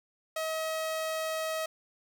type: tone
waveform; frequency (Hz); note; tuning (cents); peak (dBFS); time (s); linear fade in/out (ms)
sawtooth; 637; D#5; +41; -27; 0.36-1.66; 5
effects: none

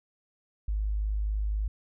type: tone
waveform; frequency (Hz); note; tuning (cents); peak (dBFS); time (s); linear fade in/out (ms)
sine; 51.91; G#1; 0; -26; 0.68-1.68; 5
effects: none

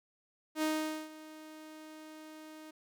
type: tone with ADSR envelope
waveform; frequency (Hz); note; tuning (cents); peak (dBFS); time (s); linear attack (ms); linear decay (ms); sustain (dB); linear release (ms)
sawtooth; 311.1; D#4; 0; -25; 0.55-2.71; 75; 460; -19; 7
effects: none

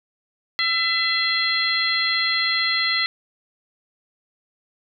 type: harmonic tone with a mistuned harmonic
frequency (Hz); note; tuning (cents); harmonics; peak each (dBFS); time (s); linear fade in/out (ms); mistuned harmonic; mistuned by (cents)
671; E5; +31; 2 / 3 / 4 / 5 / 6; -29 / -22 / -32 / -27 / -23; 0.59-3.06; 0; 6; +52
effects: none

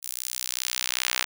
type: tone with high-pass filter sweep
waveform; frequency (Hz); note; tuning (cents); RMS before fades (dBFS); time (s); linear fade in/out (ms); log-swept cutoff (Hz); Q
sawtooth; 62.6; B1; +24; -30; 0.02-1.25; 20; 9000 to 1900; 0.76
effects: none

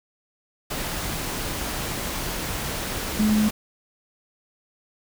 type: tone in noise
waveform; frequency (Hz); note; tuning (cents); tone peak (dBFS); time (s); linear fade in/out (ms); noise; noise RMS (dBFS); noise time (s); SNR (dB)
sine; 213.5; G#3; +48; -17; 3.19-3.49; 10; pink; -29; 0.7-3.51; +9
effects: none

